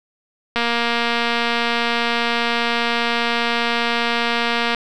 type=click train; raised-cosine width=0.3 ms; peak=-4 dBFS; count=985; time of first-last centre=0.56-4.747 s; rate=235 Hz; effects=none

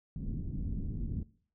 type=low-pass noise; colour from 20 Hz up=pink; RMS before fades=-36 dBFS; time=0.16-1.23 s; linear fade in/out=2 ms; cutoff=250 Hz; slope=24 dB/octave; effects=noise-tail reverb RT60 0.5 s tail -20 dB re dry

